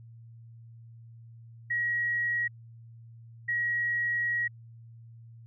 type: tone pair in turn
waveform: sine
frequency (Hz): 1904 / 1904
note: A#6 / A#6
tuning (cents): +36 / +36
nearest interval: unison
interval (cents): 0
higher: neither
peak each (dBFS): -26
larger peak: neither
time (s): 1.7-2.48 / 3.48-4.48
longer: second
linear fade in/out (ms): 10
effects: added 115 Hz sine -47 dBFS peak until 5.46 s

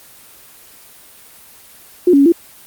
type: tone with pitch steps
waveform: sine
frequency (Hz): 357.6 / 280.6 / 278.8 / 339.3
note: F4 / C#4 / C#4 / F4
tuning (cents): +41 / +21 / +10 / -50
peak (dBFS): -6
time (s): 2.07-2.322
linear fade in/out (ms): 5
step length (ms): 63
effects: white hiss -42 dBFS RMS until 2.66 s + Opus 24 kbps

